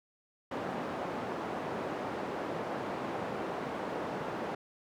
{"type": "band-pass noise", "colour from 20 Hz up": "white", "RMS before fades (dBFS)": -37, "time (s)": [0.51, 4.55], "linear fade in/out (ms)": 5, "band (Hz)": [170, 780], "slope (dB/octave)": 12, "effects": []}